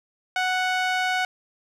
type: tone with band-pass filter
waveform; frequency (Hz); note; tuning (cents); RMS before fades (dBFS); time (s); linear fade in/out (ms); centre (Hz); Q
sawtooth; 740; F#5; 0; -24; 0.36-1.25; 2; 1800; 0.8
effects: none